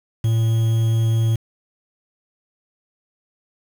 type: tone with quantisation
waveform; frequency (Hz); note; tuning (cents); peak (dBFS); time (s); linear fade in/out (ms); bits
triangle; 113.1; A2; +48; -13; 0.24-1.36; 5; 6
effects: none